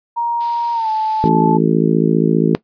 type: tone with pitch glide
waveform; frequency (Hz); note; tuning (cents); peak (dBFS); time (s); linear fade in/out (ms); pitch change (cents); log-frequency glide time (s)
sine; 940 to 872; A#5 to A5; +14 to -16; -15; 0.16-1.58; 20; -130; 0.73-0.89
type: noise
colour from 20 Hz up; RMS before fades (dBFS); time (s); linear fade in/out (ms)
blue; -30; 0.4-1.29; 10
type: harmonic tone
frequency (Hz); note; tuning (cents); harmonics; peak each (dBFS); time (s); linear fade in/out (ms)
55; A1; 0; 3 / 4 / 5 / 6 / 7 / 8; -16 / -17 / -18 / -19 / -19 / -20; 1.24-2.55; 0
effects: noise-tail reverb RT60 0.1 s tail -18 dB re dry + resampled to 11025 Hz